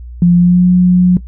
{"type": "tone with pitch glide", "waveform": "sine", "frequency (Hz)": [174.61, 180.35], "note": ["F3", "F#3"], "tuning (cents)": [0, -44], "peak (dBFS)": -4, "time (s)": [0.22, 1.17], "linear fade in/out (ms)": 2, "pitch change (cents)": 56, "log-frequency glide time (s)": [0.35, 0.65], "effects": ["noise-tail reverb RT60 0.1 s tail -17 dB re dry", "added 60 Hz sine -26 dBFS peak until 1.27 s"]}